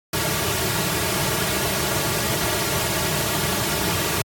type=noise with comb filter; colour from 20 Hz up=pink; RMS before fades=-22 dBFS; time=0.13-4.22 s; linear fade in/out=5 ms; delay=3.9 ms; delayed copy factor=-0.8; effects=high-pass 100 Hz 12 dB/octave + AAC 64 kbps